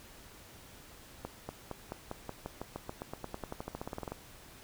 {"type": "accelerating click train", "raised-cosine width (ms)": 1, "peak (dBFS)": -24, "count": 26, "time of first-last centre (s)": [1.25, 4.12], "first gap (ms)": 240, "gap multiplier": 0.93, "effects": ["pink hiss -54 dBFS RMS until 4.63 s"]}